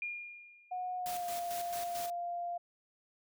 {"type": "tone with exponential decay", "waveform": "sine", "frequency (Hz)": 2416, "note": "D7", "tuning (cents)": 48, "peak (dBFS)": -34, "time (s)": [0.02, 0.99], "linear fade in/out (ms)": 2, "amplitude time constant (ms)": 210}
{"type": "tone with pitch glide", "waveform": "sine", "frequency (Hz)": [730, 697], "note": ["F#5", "F5"], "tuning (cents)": [-24, -4], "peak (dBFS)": -35, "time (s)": [0.71, 2.58], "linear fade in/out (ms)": 10, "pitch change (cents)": -80, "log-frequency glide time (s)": [0.98, 1.31]}
{"type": "noise with tremolo", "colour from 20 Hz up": "white", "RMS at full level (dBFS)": -43, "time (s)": [1.06, 2.1], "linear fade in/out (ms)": 0, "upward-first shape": "square", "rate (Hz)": 4.5, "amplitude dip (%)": 55}
{"effects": []}